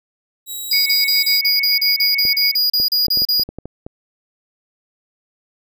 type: tone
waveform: 10% pulse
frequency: 3862 Hz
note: B7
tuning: 39 cents flat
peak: -18 dBFS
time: 0.46-1.41 s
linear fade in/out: 50 ms
type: tone bursts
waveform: square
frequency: 4889 Hz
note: D#8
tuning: 31 cents flat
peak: -14 dBFS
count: 15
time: 0.71-3.436 s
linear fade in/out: 5 ms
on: 150 ms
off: 34 ms
type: tone with tremolo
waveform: sine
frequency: 2216 Hz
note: C#7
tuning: 1 cent flat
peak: -17 dBFS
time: 0.73-2.55 s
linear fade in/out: 2 ms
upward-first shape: sine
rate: 7.1 Hz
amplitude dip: 65%
type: clicks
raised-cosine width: 2 ms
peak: -17 dBFS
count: 10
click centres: 2.252 / 2.8 / 3.083 / 3.173 / 3.22 / 3.397 / 3.49 / 3.586 / 3.656 / 3.865 s
effects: none